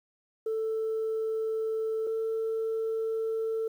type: tone pair in turn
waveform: sine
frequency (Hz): 442.2 / 446.3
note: A4 / A4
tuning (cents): +9 / +25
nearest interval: unison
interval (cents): 16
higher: second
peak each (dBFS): -26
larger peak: neither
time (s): 0.46-2.07 / 2.07-3.68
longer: neither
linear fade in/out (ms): 5
effects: tanh soft clip ceiling -25 dBFS + 10-bit